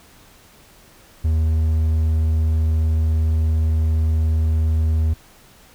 triangle tone, 79.3 Hz, D#2, 33 cents sharp, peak -13 dBFS, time 1.24-5.14 s, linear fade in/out 10 ms, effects pink hiss -49 dBFS RMS until 5.74 s

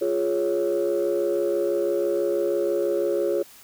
sine chord, Db major, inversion first, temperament equal, 349.2 / 415.3 / 554.4 Hz, F4 / Ab4 / Db5, 0 / 0 / 0 cents, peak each -24 dBFS, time 0.01-3.43 s, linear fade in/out 10 ms, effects tanh soft clip ceiling -15 dBFS + white hiss -49 dBFS RMS until 3.63 s

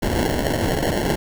violet noise with sample-and-hold, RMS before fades -21 dBFS, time 0.02-1.16 s, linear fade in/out 10 ms, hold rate 1225 Hz, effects none

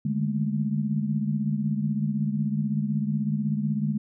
sine tone cluster, 147.5 / 153 / 207.7 / 223.8 Hz, D3 / D#3 / G#3 / A3, +8 / -29 / 0 / +30 cents, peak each -28 / -35 / -26 / -32 dBFS, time 0.05-3.98 s, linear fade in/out 5 ms, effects none

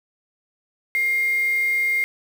sine tone with quantisation, 2121 Hz, C7, 23 cents sharp, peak -18 dBFS, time 0.95-2.04 s, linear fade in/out 0 ms, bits 6, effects none

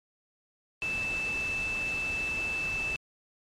sine tone in noise, 2637 Hz, E7, in tune, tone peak -29 dBFS, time 0.82-2.96 s, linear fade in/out 0 ms, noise pink, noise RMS -40 dBFS, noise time 0.82-2.96 s, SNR +8 dB, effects low-pass 7000 Hz 12 dB/octave + MP3 64 kbps

